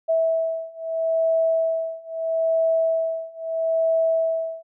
sine beating tone pair, 652 / 652.77 Hz, E5 / E5, -19 / -17 cents, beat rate 0.77 Hz, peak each -23 / -22 dBFS, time 0.08-4.63 s, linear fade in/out 20 ms, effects none

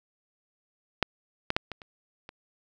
clicks, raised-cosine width 0.3 ms, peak -6 / -10 / -7 / -20 / -29 / -26 dBFS, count 6, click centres 1.027 / 1.504 / 1.565 / 1.717 / 1.818 / 2.291 s, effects none

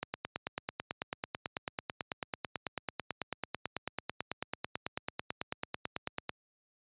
click train, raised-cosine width 0.3 ms, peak -18 dBFS, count 58, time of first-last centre 0.03-6.294 s, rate 9.1 Hz, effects high-pass 80 Hz 12 dB/octave + resampled to 8000 Hz

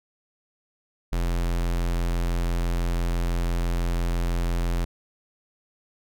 square tone, 43 Hz, F1, 26 cents flat, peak -23 dBFS, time 1.12-4.85 s, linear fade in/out 10 ms, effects none

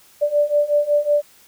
sine beating tone pair, 584 / 589.4 Hz, D5 / D5, -10 / +6 cents, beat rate 5.4 Hz, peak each -19 / -17 dBFS, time 0.21-1.22 s, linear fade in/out 20 ms, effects white hiss -51 dBFS RMS until 1.47 s

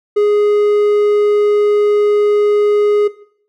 triangle tone, 415.3 Hz, G#4, in tune, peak -7 dBFS, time 0.16-3.08 s, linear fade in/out 10 ms, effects noise-tail reverb RT60 0.6 s tail -17 dB re dry

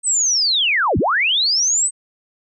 sine linear two-way sweep, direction down then up, 8350 to 58.27 to 8350 Hz, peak -14 dBFS, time 0.03-1.91 s, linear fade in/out 50 ms, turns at 0.98 s, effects none

